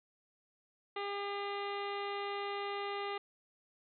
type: harmonic tone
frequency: 402.9 Hz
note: G4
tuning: 48 cents sharp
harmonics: 1 / 2 / 3 / 4 / 5 / 6 / 7 / 8 / 9 / 10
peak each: -40 / -42 / -43 / -56 / -46 / -52 / -50 / -56 / -53 / -56 dBFS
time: 0.96-3.18 s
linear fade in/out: 5 ms
effects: none